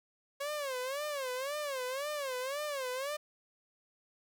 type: tone with vibrato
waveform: sawtooth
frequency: 549 Hz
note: C#5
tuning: 17 cents flat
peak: -31 dBFS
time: 0.4-3.17 s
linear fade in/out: 10 ms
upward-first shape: sine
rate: 1.9 Hz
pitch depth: 160 cents each way
effects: none